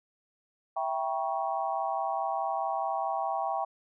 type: chord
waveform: sine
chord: E diminished seventh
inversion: none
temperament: equal with one note detuned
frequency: 659.3 / 784 / 956.9 / 1108.7 Hz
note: E5 / G5 / Bb5 / Db6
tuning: 0 / 0 / +45 / 0 cents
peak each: -34 / -31 / -36 / -36 dBFS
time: 0.76-3.65 s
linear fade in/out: 10 ms
effects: none